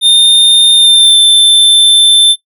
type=tone with pitch glide; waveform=square; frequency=3631 to 3548 Hz; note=A#7 to A7; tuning=-46 to +14 cents; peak=-3 dBFS; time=0.01-2.36 s; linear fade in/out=50 ms; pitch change=-40 cents; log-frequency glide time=0.75-1.17 s; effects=noise-tail reverb RT60 0.1 s tail -18 dB re dry